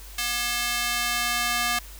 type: tone with high-pass filter sweep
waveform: square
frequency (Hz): 239.7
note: A#3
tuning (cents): +48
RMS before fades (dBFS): -26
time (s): 0.18-1.79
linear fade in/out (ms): 5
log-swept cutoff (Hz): 2200 to 1200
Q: 0.72
effects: added 50 Hz sine -41 dBFS peak until 1.99 s + white hiss -46 dBFS RMS until 1.99 s